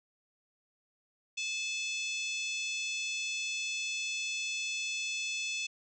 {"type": "harmonic tone", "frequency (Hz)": 865, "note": "A5", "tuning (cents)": -30, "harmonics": [3, 4, 5, 6, 7, 8, 9], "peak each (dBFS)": [-35, -40, -47, -47, -43, -46, -49], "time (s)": [1.37, 5.67], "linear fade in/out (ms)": 10, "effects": []}